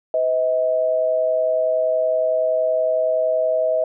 sine tone pair together, 507 / 637.7 Hz, B4 / D#5, +45 / +42 cents, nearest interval major third, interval 397 cents, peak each -23 / -17 dBFS, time 0.14-3.84 s, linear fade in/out 2 ms, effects none

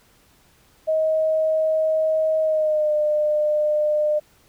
sine tone with pitch glide, 631 to 602.9 Hz, D#5 to D5, +24 to +45 cents, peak -17 dBFS, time 0.87-4.2 s, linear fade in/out 20 ms, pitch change -79 cents, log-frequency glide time 2.42-2.93 s, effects pink hiss -57 dBFS RMS until 4.48 s

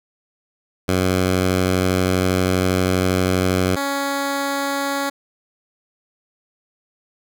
10% pulse tone pair in turn, 92.5 / 279 Hz, F#2 / C#4, 0 / +11 cents, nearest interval octave + perfect fifth, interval 1911 cents, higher second, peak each -8 / -12 dBFS, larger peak first, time 0.88-3.76 / 3.76-5.1 s, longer first, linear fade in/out 10 ms, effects none

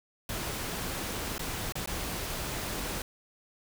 pink noise with dropouts, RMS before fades -35 dBFS, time 0.29-3.02 s, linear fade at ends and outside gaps 2 ms, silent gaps 1.381-1.393 / 1.723-1.754 / 1.86-1.874 s, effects none

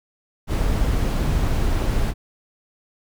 brown noise, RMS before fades -20 dBFS, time 0.47-2.14 s, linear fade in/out 50 ms, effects none

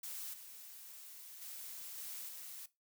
blue noise with level steps, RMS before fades -45 / -53 / -48 / -46 / -49 dBFS, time 0.03-2.66 s, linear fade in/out 5 ms, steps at 0.33 / 1.41 / 1.97 / 2.28 s, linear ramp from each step 10 ms, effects noise-tail reverb RT60 0.2 s tail -17 dB re dry

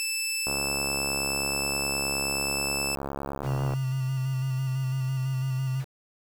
15% pulse tone, 2637 Hz, E7, in tune, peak -20 dBFS, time 0-2.95 s, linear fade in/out 0 ms
click train, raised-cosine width 1 ms, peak -18 dBFS, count 228, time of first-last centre 0.47-3.736 s, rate 69.5 Hz
sine tone with vibrato, 131.5 Hz, C3, 9 cents sharp, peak -25 dBFS, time 3.42-5.85 s, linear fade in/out 50 ms, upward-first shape square, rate 6 Hz, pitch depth 25 cents each way
effects 7-bit

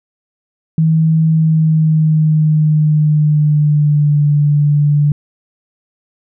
sine tone with pitch glide, 160 to 146.72 Hz, D#3 to D3, +49 to -1 cents, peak -8 dBFS, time 0.78-5.12 s, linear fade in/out 2 ms, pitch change -150 cents, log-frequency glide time 1.27-4.24 s, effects none

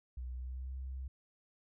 sine tone with pitch glide, 62.3 to 65.4 Hz, B1 to C2, +16 to 0 cents, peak -39 dBFS, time 0.17-1.08 s, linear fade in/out 5 ms, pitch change +84 cents, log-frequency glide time 0.33-0.73 s, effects none

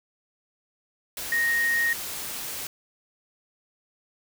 sine tone in noise, 1864.7 Hz, A#6, in tune, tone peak -21 dBFS, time 1.32-1.93 s, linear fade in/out 2 ms, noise white, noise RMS -34 dBFS, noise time 1.17-2.67 s, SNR +10 dB, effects none

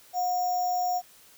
sine tone with sample-and-hold, 724 Hz, F#5, 38 cents flat, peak -24 dBFS, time 0.13-1.02 s, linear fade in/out 50 ms, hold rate 6300 Hz, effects white hiss -55 dBFS RMS until 1.37 s

